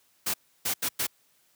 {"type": "noise bursts at uneven times", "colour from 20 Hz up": "white", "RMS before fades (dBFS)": -28, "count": 4, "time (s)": [[0.26, 0.34], [0.65, 0.74], [0.82, 0.89], [0.99, 1.07]], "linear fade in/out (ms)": 10, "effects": ["white hiss -66 dBFS RMS until 1.55 s", "high-pass 80 Hz 12 dB/octave"]}